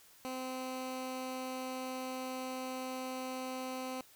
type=tone; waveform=15% pulse; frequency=258.2 Hz; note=C4; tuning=23 cents flat; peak=-32 dBFS; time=0.25-4.01 s; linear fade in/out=0 ms; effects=white hiss -61 dBFS RMS until 4.15 s